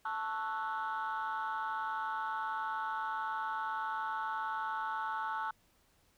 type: chord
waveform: sine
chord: F# minor seventh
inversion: first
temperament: equal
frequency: 880 / 1108.7 / 1318.5 / 1480 Hz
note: A5 / C#6 / E6 / F#6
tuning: 0 / 0 / 0 / 0 cents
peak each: -36 / -40 / -39 / -40 dBFS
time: 0.05-5.51 s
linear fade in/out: 5 ms
effects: tanh soft clip ceiling -29 dBFS + pink hiss -70 dBFS RMS until 6.17 s